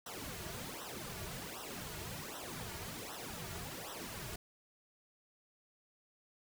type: noise with flanger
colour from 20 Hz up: pink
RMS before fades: -45 dBFS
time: 0.06-4.36 s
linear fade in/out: 5 ms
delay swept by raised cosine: 0.43 to 3.93 ms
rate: 1.3 Hz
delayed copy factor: -0.9
effects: none